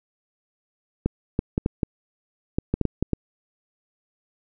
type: clicks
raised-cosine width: 3 ms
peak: -8 dBFS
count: 11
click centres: 1.06 / 1.391 / 1.579 / 1.661 / 1.832 / 2.585 / 2.74 / 2.813 / 2.853 / 3.026 / 3.133 s
effects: none